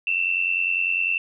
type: tone pair together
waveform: sine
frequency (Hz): 2637 / 2727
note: E7 / F7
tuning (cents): 0 / -42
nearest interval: minor second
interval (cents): 58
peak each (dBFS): -23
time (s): 0.07-1.18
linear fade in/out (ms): 2
effects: none